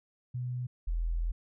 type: tone pair in turn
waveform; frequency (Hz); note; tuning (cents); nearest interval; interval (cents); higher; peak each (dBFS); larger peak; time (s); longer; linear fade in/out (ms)
sine; 124.4 / 41.73; B2 / E1; +13 / +22; octave + perfect fifth; 1891; first; -32 / -28; second; 0.34-0.67 / 0.87-1.32; second; 10
effects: none